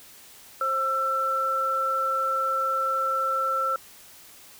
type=tone pair together; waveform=sine; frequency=531 / 1338 Hz; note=C5 / E6; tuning=+25 / +25 cents; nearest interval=octave + major third; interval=1600 cents; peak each=-31 / -23 dBFS; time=0.61-3.76 s; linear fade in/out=2 ms; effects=white hiss -49 dBFS RMS until 4.59 s